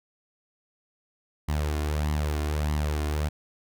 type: tone with flanger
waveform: sawtooth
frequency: 75.1 Hz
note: D2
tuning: 39 cents sharp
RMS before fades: -27 dBFS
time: 1.48-3.29 s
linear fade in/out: 10 ms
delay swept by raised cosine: 0.98 to 2.88 ms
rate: 1.6 Hz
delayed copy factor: +0.55
effects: none